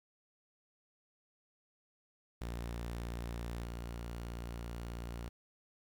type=tone with level steps; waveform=sawtooth; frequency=58.4 Hz; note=A#1; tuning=4 cents sharp; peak=-35 / -37 dBFS; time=2.41-5.29 s; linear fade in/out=5 ms; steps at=3.64 s; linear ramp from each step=2 ms; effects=11-bit